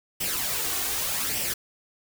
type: noise with flanger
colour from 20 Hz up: white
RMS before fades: -28 dBFS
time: 0.2-1.54 s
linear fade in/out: 10 ms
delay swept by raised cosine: 0.36 to 2.76 ms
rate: 0.84 Hz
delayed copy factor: +0.55
effects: none